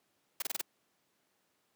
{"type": "noise bursts", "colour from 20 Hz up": "white", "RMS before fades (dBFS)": -34, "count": 5, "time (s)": [0.4, 0.614], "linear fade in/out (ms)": 5, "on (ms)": 22, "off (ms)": 26, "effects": ["pink hiss -75 dBFS RMS until 1.75 s", "high-pass 200 Hz 12 dB/octave"]}